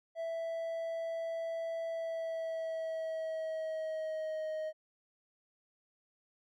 triangle tone with pitch glide, 660 to 625.5 Hz, E5 to D#5, +2 to +9 cents, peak -33 dBFS, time 0.15-4.73 s, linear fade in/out 50 ms, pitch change -93 cents, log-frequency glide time 1.88-4.48 s, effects none

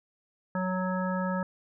harmonic tone, 185 Hz, F#3, in tune, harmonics 1 / 3 / 5 / 7 / 9, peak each -29 / -34 / -36 / -37 / -39 dBFS, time 0.55-1.43 s, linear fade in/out 2 ms, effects none

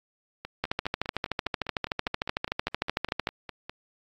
two click trains, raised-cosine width 0.3 ms, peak -20 / -10 dBFS, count 17 / 36, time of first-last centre 0.45-3.695 / 0.64-3.272 s, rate 4.93 / 13.3 Hz, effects AAC 48 kbps

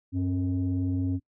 sine tone pair together, 95.89 / 269.5 Hz, G2 / C#4, -38 / -49 cents, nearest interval octave + tritone, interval 1789 cents, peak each -26 / -26 dBFS, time 0.12-1.2 s, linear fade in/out 50 ms, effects noise-tail reverb RT60 0.1 s tail -20 dB re dry + tanh soft clip ceiling -20 dBFS

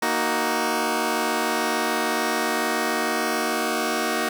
10% pulse chord, D# minor, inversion second, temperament just, 233.3 / 311.1 / 373.4 Hz, A#3 / D#4 / F#4, +2 / 0 / +16 cents, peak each -18 dBFS, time 0.02-4.29 s, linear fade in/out 5 ms, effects none

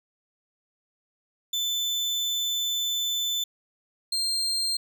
35% pulse tone pair in turn, 3520 / 4186 Hz, A7 / C8, 0 / 0 cents, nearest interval minor third, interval 300 cents, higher second, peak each -23 dBFS, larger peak neither, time 1.53-3.44 / 4.12-4.77 s, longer first, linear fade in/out 5 ms, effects none

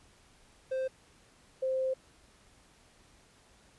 triangle / sine tone pair in turn, 523.3 / 523.3 Hz, C5 / C5, 0 / 0 cents, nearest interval unison, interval 0 cents, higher neither, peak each -28 dBFS, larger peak neither, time 0.71-0.88 / 1.62-1.94 s, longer second, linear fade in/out 10 ms, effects pink hiss -62 dBFS RMS until 3.78 s + resampled to 24000 Hz

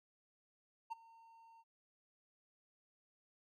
triangle tone with ADSR envelope, 912 Hz, A#5, 38 cents flat, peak -36 dBFS, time 0.9-1.64 s, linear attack 21 ms, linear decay 17 ms, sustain -22 dB, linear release 42 ms, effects none

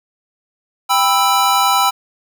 square chord, E minor, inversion first, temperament just, 791.1 / 988.9 / 1318.5 Hz, G5 / B5 / E6, +16 / +2 / 0 cents, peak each -17 dBFS, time 0.89-1.91 s, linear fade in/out 20 ms, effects none

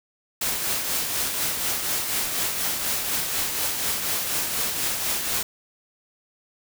white noise with tremolo, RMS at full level -24 dBFS, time 0.41-5.43 s, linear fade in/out 5 ms, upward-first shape triangle, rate 4.1 Hz, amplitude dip 45%, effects none

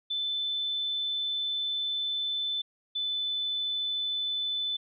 sine tone pair in turn, 3520 / 3507 Hz, A7 / A7, 0 / -6 cents, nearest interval unison, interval 6 cents, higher first, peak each -28 dBFS, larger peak neither, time 0.1-2.62 / 2.95-4.77 s, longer first, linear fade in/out 10 ms, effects none

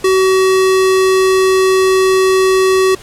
square tone, 378.1 Hz, F#4, 38 cents sharp, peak -9 dBFS, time 0.04-2.95 s, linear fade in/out 5 ms, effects pink hiss -36 dBFS RMS until 3.02 s + low-pass 11000 Hz 12 dB/octave

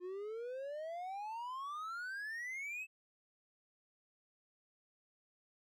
triangle exponential sweep, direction up, 351.6 to 2637 Hz, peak -39 dBFS, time 0-2.87 s, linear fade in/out 50 ms, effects none

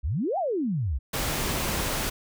sine exponential two-way sweep, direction up then down, 56.9 to 816 to 56.9 Hz, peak -24 dBFS, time 0.03-0.99 s, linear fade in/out 20 ms, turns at 0.38 s
pink noise, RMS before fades -28 dBFS, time 1.13-2.1 s, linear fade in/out 10 ms
effects none

